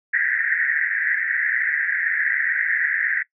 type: band-pass noise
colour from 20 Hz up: white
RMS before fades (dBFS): -22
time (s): 0.13-3.23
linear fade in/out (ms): 10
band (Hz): 1600 to 2000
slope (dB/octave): 96
effects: noise-tail reverb RT60 0.1 s tail -20 dB re dry